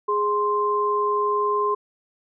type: tone pair together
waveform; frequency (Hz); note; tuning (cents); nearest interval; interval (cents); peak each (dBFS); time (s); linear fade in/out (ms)
sine; 415.3 / 1046.5; G#4 / C6; 0 / 0; octave + major third; 1600; -23 / -21; 0.08-1.75; 10
effects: none